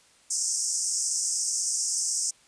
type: band-pass noise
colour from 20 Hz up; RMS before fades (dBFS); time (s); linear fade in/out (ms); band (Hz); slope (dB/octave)
white; -28; 0.3-2.31; 10; 5200 to 9100; 96
effects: white hiss -59 dBFS RMS until 2.47 s + resampled to 22050 Hz